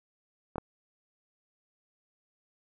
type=clicks; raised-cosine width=1 ms; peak=-21 / -18 dBFS; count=2; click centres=0.558 / 0.582 s; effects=none